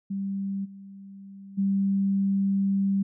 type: tone with level steps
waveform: sine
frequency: 196.2 Hz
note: G3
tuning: 2 cents sharp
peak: -27 / -41 / -21 dBFS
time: 0.1-3.03 s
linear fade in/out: 10 ms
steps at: 0.64 / 1.57 s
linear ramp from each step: 20 ms
effects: none